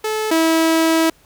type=tone pair in turn; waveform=sawtooth; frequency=433.4 / 324.7 Hz; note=A4 / E4; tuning=-26 / -26 cents; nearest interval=perfect fourth; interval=500 cents; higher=first; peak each=-15 / -9 dBFS; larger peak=second; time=0.04-0.31 / 0.31-1.1 s; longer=second; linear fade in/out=5 ms; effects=pink hiss -53 dBFS RMS until 1.25 s